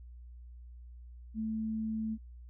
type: tone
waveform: sine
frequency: 220 Hz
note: A3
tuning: in tune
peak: -32 dBFS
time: 1.34-2.18 s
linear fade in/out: 50 ms
effects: added 60 Hz sine -47 dBFS peak until 2.49 s